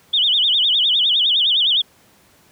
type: tone with vibrato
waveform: sine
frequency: 3293 Hz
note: G#7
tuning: 15 cents flat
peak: -13 dBFS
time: 0.13-1.82 s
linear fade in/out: 10 ms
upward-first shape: sine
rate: 9.8 Hz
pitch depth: 210 cents each way
effects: pink hiss -53 dBFS RMS until 2.51 s + high-pass 80 Hz 12 dB/octave